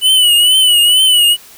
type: tone with vibrato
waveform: square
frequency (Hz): 2960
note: F#7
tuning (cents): 0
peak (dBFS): -7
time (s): 0.01-1.37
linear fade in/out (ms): 50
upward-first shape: triangle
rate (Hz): 2.2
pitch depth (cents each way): 84
effects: white hiss -39 dBFS RMS until 1.57 s